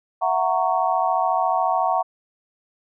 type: chord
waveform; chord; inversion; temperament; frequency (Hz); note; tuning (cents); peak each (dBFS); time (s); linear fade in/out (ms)
sine; F# dominant seventh; third; just; 666 / 740 / 925 / 1110; E5 / F#5 / A#5 / C#6; +18 / 0 / -14 / +2; -25 / -21 / -24 / -25; 0.21-2.03; 20
effects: none